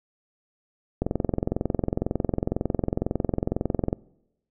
click train, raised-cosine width 2 ms, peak -10 dBFS, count 65, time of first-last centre 1.02-3.929 s, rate 22 Hz, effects noise-tail reverb RT60 0.9 s tail -24 dB re dry

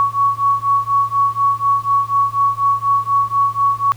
sine beating tone pair, 1116 / 1120.1 Hz, C#6 / C#6, +11 / +18 cents, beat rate 4.1 Hz, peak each -16 dBFS, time 0-3.92 s, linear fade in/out 0 ms, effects added 113 Hz sine -34 dBFS peak until 3.96 s + pink hiss -45 dBFS RMS until 3.96 s

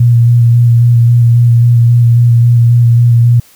sine tone with vibrato, 118.7 Hz, A#2, 32 cents sharp, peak -3 dBFS, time 0-3.4 s, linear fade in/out 5 ms, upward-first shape square, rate 3.7 Hz, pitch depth 16 cents each way, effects white hiss -43 dBFS RMS until 3.55 s

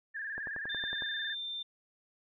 sine tone with vibrato, 1704 Hz, G#6, 44 cents sharp, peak -36 dBFS, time 0.14-1.35 s, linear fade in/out 20 ms, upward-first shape square, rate 19 Hz, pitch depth 69 cents each way
click train, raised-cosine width 1 ms, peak -30 dBFS, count 8, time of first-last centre 0.38-1.022 s, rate 10.9 Hz
sine tone, 3582 Hz, A7, 30 cents sharp, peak -36 dBFS, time 0.69-1.63 s, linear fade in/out 10 ms
effects none

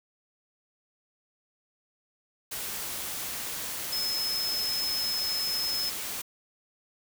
sine tone in noise, 5180 Hz, E8, 31 cents flat, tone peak -28 dBFS, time 3.92-5.9 s, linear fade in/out 10 ms, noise white, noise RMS -35 dBFS, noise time 2.51-6.22 s, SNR +4 dB, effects none

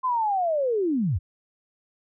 sine linear sweep, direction down, 1047 to 69.3 Hz, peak -21 dBFS, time 0.03-1.19 s, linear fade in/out 20 ms, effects none

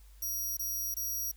10% pulse tone bursts, 5740 Hz, F8, 47 cents sharp, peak -27 dBFS, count 3, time 0.22-1.316 s, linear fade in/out 5 ms, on 350 ms, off 23 ms, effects added 50 Hz sine -52 dBFS peak until 1.36 s + white hiss -65 dBFS RMS until 1.36 s

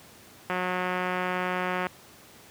click train, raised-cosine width 0.5 ms, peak -14 dBFS, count 250, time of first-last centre 0.5-1.868 s, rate 182 Hz, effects pink hiss -51 dBFS RMS until 2.5 s + high-pass 100 Hz 12 dB/octave

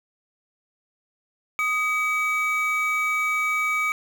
triangle tone pair together, 1244.5 / 2280 Hz, D#6 / C#7, 0 / +48 cents, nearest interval minor seventh, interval 1048 cents, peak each -24 / -21 dBFS, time 1.59-3.92 s, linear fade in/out 0 ms, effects 7-bit

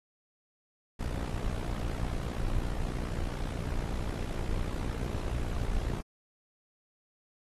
brown noise with amplitude modulation, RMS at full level -29 dBFS, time 0.99-6.01 s, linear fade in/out 10 ms, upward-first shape sine, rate 59.7 Hz, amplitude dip 80%, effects AAC 32 kbps

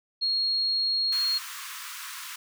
sine tone, 4282 Hz, C8, 39 cents sharp, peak -23 dBFS, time 0.21-1.39 s, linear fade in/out 20 ms
pink high-pass noise, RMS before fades -39 dBFS, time 1.12-2.36 s, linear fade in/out 5 ms, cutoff 1000 Hz, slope 96 dB/octave
effects none

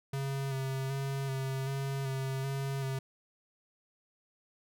square tone with vibrato, 135.3 Hz, C#3, 42 cents flat, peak -33 dBFS, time 0.13-2.99 s, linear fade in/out 5 ms, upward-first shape square, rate 1.3 Hz, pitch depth 21 cents each way, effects none

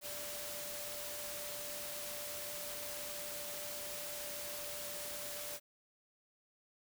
sine tone in noise, 587.3 Hz, D5, in tune, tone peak -49 dBFS, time 0.01-5.6 s, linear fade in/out 50 ms, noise white, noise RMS -44 dBFS, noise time 0.01-5.6 s, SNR -8 dB, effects none

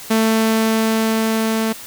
sawtooth tone with level ramp, 222.1 Hz, A3, 16 cents sharp, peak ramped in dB -9 to -13 dBFS, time 0.1-1.73 s, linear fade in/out 10 ms, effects white hiss -35 dBFS RMS until 1.86 s

